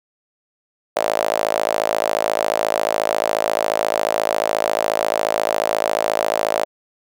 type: tone with high-pass filter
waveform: sawtooth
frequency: 54.2 Hz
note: A1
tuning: 25 cents flat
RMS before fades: -20 dBFS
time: 0.96-6.65 s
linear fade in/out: 5 ms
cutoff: 610 Hz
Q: 4.6
effects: none